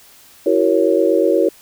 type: chord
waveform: sine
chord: F# dominant seventh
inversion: third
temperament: equal with one note detuned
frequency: 329.6 / 378.2 / 466.2 / 554.4 Hz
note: E4 / F#4 / A#4 / C#5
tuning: 0 / +38 / 0 / 0 cents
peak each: -17 dBFS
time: 0.46-1.49 s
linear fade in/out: 5 ms
effects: white hiss -46 dBFS RMS until 1.61 s